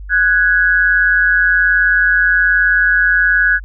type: tone pair together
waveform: sine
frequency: 1480 / 1661.2 Hz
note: F#6 / G#6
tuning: 0 / 0 cents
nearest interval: major second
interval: 200 cents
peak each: -12 dBFS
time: 0.09-3.6 s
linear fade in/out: 50 ms
effects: added 49 Hz sine -27 dBFS peak until 3.64 s